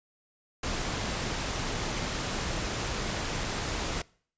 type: noise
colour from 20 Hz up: pink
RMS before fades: -32 dBFS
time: 0.63-4.02 s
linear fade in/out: 5 ms
effects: noise-tail reverb RT60 0.5 s tail -23 dB re dry + resampled to 16000 Hz